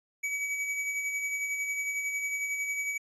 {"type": "tone with tremolo", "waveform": "square", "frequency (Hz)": 2276, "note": "C#7", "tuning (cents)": 45, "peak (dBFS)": -29, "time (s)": [0.23, 2.98], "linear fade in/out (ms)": 10, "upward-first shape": "sine", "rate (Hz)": 11, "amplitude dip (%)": 40, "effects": ["resampled to 24000 Hz"]}